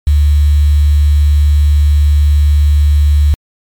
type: tone with quantisation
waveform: sine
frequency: 73.42 Hz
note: D2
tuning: in tune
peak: -5 dBFS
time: 0.07-3.34 s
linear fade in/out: 0 ms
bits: 5
effects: MP3 96 kbps